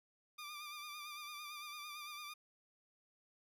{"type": "tone with vibrato", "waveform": "15% pulse", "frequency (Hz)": 1193, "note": "D6", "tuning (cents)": 27, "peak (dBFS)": -40, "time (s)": [0.38, 2.34], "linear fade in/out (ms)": 10, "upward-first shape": "sine", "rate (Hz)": 8.9, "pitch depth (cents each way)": 44, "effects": []}